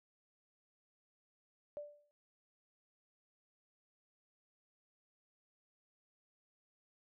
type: tone with exponential decay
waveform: sine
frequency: 587.3 Hz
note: D5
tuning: in tune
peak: -39 dBFS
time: 1.77-2.11 s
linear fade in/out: 0 ms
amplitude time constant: 73 ms
effects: none